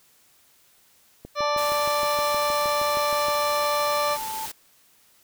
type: click train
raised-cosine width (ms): 2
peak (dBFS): -25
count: 14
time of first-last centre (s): 1.25-3.284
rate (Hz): 6.39
type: harmonic tone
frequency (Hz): 587.3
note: D5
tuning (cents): 0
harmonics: 1 / 2 / 3 / 4 / 5 / 6 / 7 / 9 / 10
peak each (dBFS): -25 / -25 / -37 / -35 / -43 / -39 / -35 / -39 / -44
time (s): 1.35-4.18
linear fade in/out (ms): 50
type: tone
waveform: sine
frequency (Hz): 880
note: A5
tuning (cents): 0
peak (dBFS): -30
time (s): 1.41-4.46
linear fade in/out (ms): 5
type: noise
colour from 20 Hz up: white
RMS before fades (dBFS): -35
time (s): 1.57-4.52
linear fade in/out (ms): 10
effects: white hiss -59 dBFS RMS until 5.23 s